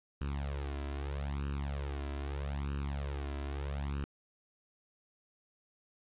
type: tone with flanger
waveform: sawtooth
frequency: 70.4 Hz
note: C#2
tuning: 27 cents sharp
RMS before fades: -37 dBFS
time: 0.21-4.04 s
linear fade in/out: 0 ms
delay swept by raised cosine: 0.71 to 3.01 ms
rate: 0.79 Hz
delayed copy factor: +0.95
effects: resampled to 8000 Hz + 11-bit